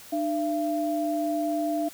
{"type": "tone pair together", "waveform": "sine", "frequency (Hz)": [301.5, 677.7], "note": ["D4", "E5"], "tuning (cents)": [46, 48], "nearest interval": "octave + major second", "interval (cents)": 1402, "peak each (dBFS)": -27, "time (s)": [0.12, 1.89], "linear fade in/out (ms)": 10, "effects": ["white hiss -47 dBFS RMS until 1.93 s"]}